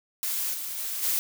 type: noise with level steps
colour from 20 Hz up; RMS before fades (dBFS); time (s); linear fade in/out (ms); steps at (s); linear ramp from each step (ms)
blue; -29 / -34 / -32 / -26; 0.23-1.19; 0; 0.53 / 0.77 / 1.02; 20
effects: none